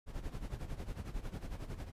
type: noise with tremolo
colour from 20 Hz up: brown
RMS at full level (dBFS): -39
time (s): 0.06-1.92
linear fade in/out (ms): 50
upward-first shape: sine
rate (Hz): 11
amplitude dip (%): 75
effects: resampled to 32000 Hz